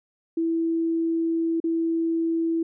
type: tone with dropouts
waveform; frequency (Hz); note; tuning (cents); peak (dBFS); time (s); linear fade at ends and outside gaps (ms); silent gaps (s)
sine; 329.6; E4; 0; -21; 0.37-2.63; 5; 1.602-1.64
effects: none